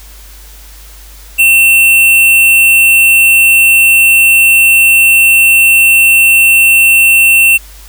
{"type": "tone", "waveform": "square", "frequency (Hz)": 2700, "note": "E7", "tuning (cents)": 41, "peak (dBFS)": -4, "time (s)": [1.38, 7.58], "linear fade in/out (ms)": 20, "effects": ["added 50 Hz sine -32 dBFS peak until 7.88 s", "white hiss -37 dBFS RMS until 7.88 s"]}